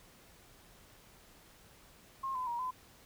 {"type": "tone with pitch steps", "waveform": "sine", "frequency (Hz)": [1070, 1014, 948, 1016], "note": ["C6", "B5", "A#5", "B5"], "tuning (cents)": [38, 45, 29, 49], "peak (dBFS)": -34, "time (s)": [2.23, 2.71], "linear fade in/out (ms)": 10, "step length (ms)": 120, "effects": ["pink hiss -60 dBFS RMS until 3.05 s"]}